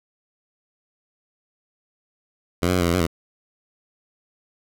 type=tone with pitch steps; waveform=10% pulse; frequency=87.1 / 91.4 / 90.4 / 86 / 84.9 / 91.8 / 83 Hz; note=F2 / F#2 / F#2 / F2 / F2 / F#2 / E2; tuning=-4 / -21 / -40 / -26 / -48 / -13 / +12 cents; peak=-10 dBFS; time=2.62-3.068 s; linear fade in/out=10 ms; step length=64 ms; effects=none